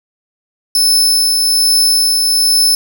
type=tone with tremolo; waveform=sawtooth; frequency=5260 Hz; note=E8; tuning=5 cents flat; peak=-5 dBFS; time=0.75-2.75 s; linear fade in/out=2 ms; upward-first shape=triangle; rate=1.2 Hz; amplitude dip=30%; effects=none